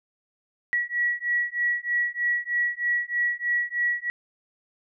sine beating tone pair, 1926 / 1929.2 Hz, B6 / B6, -44 / -41 cents, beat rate 3.2 Hz, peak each -26 dBFS, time 0.73-4.1 s, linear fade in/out 0 ms, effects none

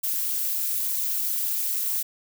violet noise with amplitude modulation, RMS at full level -23 dBFS, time 0.03-2.03 s, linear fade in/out 10 ms, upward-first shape sine, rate 215 Hz, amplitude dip 75%, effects none

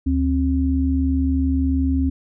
sine tone pair together, 74.44 / 266.2 Hz, D2 / C4, +24 / +30 cents, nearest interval octave + minor seventh, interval 2206 cents, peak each -19 dBFS, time 0.06-2.1 s, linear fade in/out 10 ms, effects none

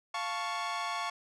sawtooth chord, F augmented, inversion none, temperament equal, 698.5 / 880 / 1108.7 Hz, F5 / A5 / C#6, 0 / 0 / 0 cents, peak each -35 / -35 / -31 dBFS, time 0.14-1.1 s, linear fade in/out 5 ms, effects low-pass 6000 Hz 12 dB/octave

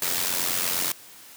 white noise with amplitude modulation, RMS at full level -23 dBFS, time 0.02-0.92 s, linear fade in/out 2 ms, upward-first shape sine, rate 88.6 Hz, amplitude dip 65%, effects white hiss -47 dBFS RMS until 1.36 s + high-pass 100 Hz 12 dB/octave

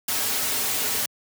white noise with comb filter, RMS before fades -25 dBFS, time 0.08-1.06 s, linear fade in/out 5 ms, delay 5.8 ms, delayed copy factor -0.75, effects high-pass 100 Hz 12 dB/octave

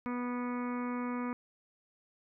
harmonic tone, 245.3 Hz, B3, 12 cents flat, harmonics 1 / 2 / 3 / 4 / 5 / 6 / 7 / 8 / 9 / 10, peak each -34 / -43 / -52 / -43 / -44 / -52 / -54 / -55 / -50 / -59 dBFS, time 0.06-1.33 s, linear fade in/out 0 ms, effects none

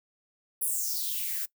violet noise with high-pass filter sweep, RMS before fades -31 dBFS, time 0.61-1.46 s, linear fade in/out 10 ms, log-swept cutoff 11000 to 1400 Hz, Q 4.6, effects noise-tail reverb RT60 0.1 s tail -21 dB re dry

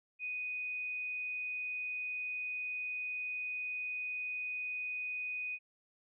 sine tone, 2489 Hz, D#7, in tune, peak -36 dBFS, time 0.19-5.59 s, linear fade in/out 50 ms, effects none

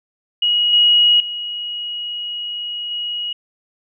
sine tone with level steps, 2899 Hz, F#7, 36 cents flat, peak -13 / -9 / -23 / -21 dBFS, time 0.42-3.33 s, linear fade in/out 5 ms, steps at 0.73 / 1.2 / 2.91 s, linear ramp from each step 2 ms, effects none

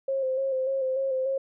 sine tone with vibrato, 530 Hz, C5, 22 cents sharp, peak -24 dBFS, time 0.08-1.38 s, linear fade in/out 5 ms, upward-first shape square, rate 3.4 Hz, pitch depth 30 cents each way, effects none

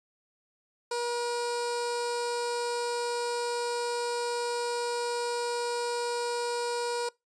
15% pulse tone with notch filter, 478.8 Hz, A#4, 46 cents sharp, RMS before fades -31 dBFS, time 0.91-7.09 s, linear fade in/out 5 ms, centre 1800 Hz, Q 1.1, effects noise-tail reverb RT60 0.2 s tail -23 dB re dry + resampled to 22050 Hz

